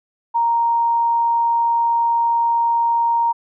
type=tone; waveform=sine; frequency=932.3 Hz; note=A#5; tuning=in tune; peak=-14 dBFS; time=0.34-3.33 s; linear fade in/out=20 ms; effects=none